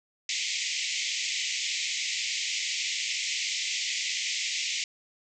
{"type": "band-pass noise", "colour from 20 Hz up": "pink", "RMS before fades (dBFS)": -31, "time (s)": [0.29, 4.84], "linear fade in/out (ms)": 2, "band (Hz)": [2000, 7500], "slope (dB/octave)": 96, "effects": []}